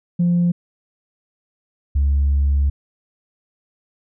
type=tone pair in turn; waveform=sine; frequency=174.2 / 70.26 Hz; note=F3 / C#2; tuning=-4 / +24 cents; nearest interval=octave + major third; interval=1572 cents; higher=first; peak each=-12 dBFS; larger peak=neither; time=0.19-0.52 / 1.95-2.7 s; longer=second; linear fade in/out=10 ms; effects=tanh soft clip ceiling -11 dBFS